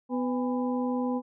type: harmonic tone with a mistuned harmonic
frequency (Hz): 250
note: B3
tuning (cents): +21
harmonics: 1 / 2 / 3 / 4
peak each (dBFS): -27 / -33 / -37 / -39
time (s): 0.09-1.22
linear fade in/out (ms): 50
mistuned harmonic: 3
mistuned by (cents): +140
effects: none